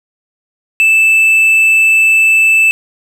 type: tone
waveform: triangle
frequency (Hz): 2637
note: E7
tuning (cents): 0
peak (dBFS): -4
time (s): 0.8-2.71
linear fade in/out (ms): 0
effects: none